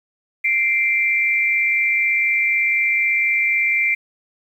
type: tone pair together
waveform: sine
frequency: 2093 / 2349 Hz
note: C7 / D7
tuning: 0 / 0 cents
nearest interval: major second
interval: 200 cents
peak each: -18 dBFS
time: 0.44-3.95 s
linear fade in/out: 10 ms
effects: 8-bit